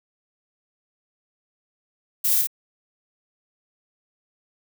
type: noise with echo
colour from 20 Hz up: violet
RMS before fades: -21 dBFS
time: 2.24-2.42 s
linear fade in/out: 10 ms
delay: 52 ms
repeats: 1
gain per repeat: -3 dB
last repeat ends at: 2.472 s
effects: none